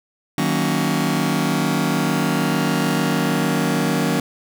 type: chord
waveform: sawtooth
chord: D# minor seventh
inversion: none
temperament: just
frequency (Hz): 155.56 / 186.68 / 233.3 / 280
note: D#3 / F#3 / A#3 / C#4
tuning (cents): 0 / +16 / +2 / +18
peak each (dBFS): -19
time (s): 0.38-4.2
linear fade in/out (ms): 2
effects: none